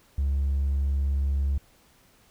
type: tone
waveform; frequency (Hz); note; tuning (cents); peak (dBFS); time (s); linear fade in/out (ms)
triangle; 69.4; C#2; +3; -19; 0.18-1.58; 5
effects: tanh soft clip ceiling -18 dBFS + pink hiss -60 dBFS RMS until 2.3 s